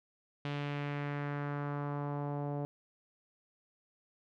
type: tone with low-pass filter sweep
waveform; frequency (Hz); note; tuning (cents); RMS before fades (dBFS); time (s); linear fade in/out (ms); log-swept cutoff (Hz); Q
sawtooth; 144.4; D3; -29; -37; 0.45-2.65; 0; 3200 to 670; 1.8
effects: none